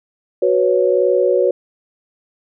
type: chord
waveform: sine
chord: F# suspended fourth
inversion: none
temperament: just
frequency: 370 / 493.3 / 555 Hz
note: F#4 / B4 / C#5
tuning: 0 / -2 / +2 cents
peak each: -16 dBFS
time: 0.42-1.51 s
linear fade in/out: 5 ms
effects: none